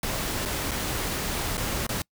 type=noise with dropouts; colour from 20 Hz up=pink; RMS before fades=-29 dBFS; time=0.03-2.02 s; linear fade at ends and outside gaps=2 ms; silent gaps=0.453-0.457 / 0.711-0.715 / 1.571-1.577 / 1.867-1.891 s; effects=noise-tail reverb RT60 0.1 s tail -26 dB re dry